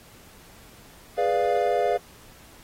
triangle chord, G# diminished seventh, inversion none, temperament equal, 415.3 / 493.9 / 587.3 / 698.5 Hz, G#4 / B4 / D5 / F5, 0 / 0 / 0 / 0 cents, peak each -25 / -24 / -25 / -22 dBFS, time 1.17-1.98 s, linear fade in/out 20 ms, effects pink hiss -51 dBFS RMS until 2.63 s + AAC 48 kbps

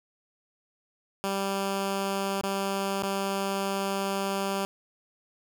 10% pulse tone with dropouts, 196 Hz, G3, in tune, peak -19 dBFS, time 1.24-4.65 s, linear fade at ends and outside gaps 0 ms, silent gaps 2.412-2.435 / 3.023-3.032 s, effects none

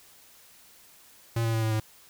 square tone with pitch steps, 115.3 / 113.71 / 112.15 / 110.6 / 109.08 Hz, A#2 / A#2 / A2 / A2 / A2, -19 / -43 / +34 / +9 / -15 cents, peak -25 dBFS, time 1.36-1.8 s, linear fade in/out 5 ms, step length 88 ms, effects white hiss -55 dBFS RMS until 2.09 s

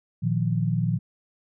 sine chord, Bb suspended fourth, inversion none, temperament just, 116.54 / 155.39 / 174.81 Hz, Bb2 / Eb3 / F3, 0 / -2 / +2 cents, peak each -25 / -26 / -26 dBFS, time 0.22-0.99 s, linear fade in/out 20 ms, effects none

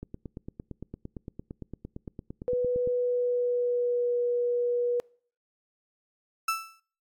click train, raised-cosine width 3 ms, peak -25 dBFS, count 26, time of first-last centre 0.03-2.874 s, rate 8.79 Hz
sine tone with pitch glide, 493.9 to 484 Hz, B4 to B4, 0 to -35 cents, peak -24 dBFS, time 2.48-5 s, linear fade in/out 0 ms, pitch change -35 cents, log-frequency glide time 2.72-4.17 s
35% pulse tone with exponential decay, 1323 Hz, E6, 6 cents sharp, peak -21 dBFS, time 6.48-6.8 s, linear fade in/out 5 ms, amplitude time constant 69 ms
effects noise-tail reverb RT60 0.5 s tail -26 dB re dry + AAC 64 kbps

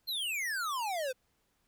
square exponential sweep, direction down, 4289 to 493.9 Hz, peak -33 dBFS, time 0.07-1.13 s, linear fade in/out 20 ms, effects pink hiss -75 dBFS RMS until 1.67 s

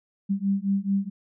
sine beating tone pair, 194.9 / 199.5 Hz, G3 / G3, -10 / +31 cents, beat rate 4.6 Hz, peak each -25 dBFS, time 0.29-1.1 s, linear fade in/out 20 ms, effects none

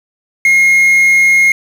triangle tone with quantisation, 2147 Hz, C7, 44 cents sharp, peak -4 dBFS, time 0.45-1.52 s, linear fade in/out 2 ms, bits 5, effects none

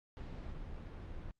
brown noise, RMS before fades -45 dBFS, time 0.17-1.31 s, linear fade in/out 0 ms, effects low-pass 4000 Hz 12 dB/octave + Opus 48 kbps

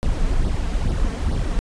brown noise with flanger, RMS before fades -20 dBFS, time 0.03-1.59 s, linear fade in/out 0 ms, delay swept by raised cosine 0.2 to 4.5 ms, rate 2.3 Hz, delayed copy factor +0.7, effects resampled to 22050 Hz

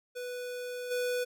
square tone with level steps, 493.9 Hz, B4, in tune, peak -37 / -30 dBFS, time 0.15-1.25 s, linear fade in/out 20 ms, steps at 0.9 s, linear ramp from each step 20 ms, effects none

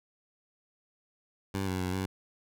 15% pulse tone with pitch steps, 97.3 / 92.8 / 91.3 / 94.8 Hz, G2 / F#2 / F#2 / F#2, -12 / +6 / -23 / +43 cents, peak -24 dBFS, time 1.54-2.06 s, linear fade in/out 5 ms, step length 130 ms, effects none

